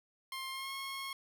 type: tone with pitch glide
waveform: 15% pulse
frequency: 1060 to 1085.4 Hz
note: C6 to C#6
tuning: +22 to -37 cents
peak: -33 dBFS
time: 0.32-1.13 s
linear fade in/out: 2 ms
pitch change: +41 cents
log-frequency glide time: 0.5-0.73 s
effects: none